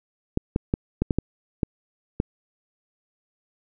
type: clicks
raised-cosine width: 3 ms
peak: -8 dBFS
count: 8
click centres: 0.374 / 0.561 / 0.739 / 1.02 / 1.108 / 1.186 / 1.632 / 2.201 s
effects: none